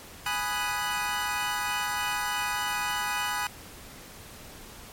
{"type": "chord", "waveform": "25% pulse", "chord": "G# minor seventh", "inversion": "none", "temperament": "equal", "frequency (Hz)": [830.6, 987.8, 1244.5, 1480], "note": ["G#5", "B5", "D#6", "F#6"], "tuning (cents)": [0, 0, 0, 0], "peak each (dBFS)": [-29, -29, -30, -30], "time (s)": [0.26, 3.47], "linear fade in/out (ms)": 2, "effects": ["pink hiss -46 dBFS RMS until 4.92 s", "MP3 64 kbps"]}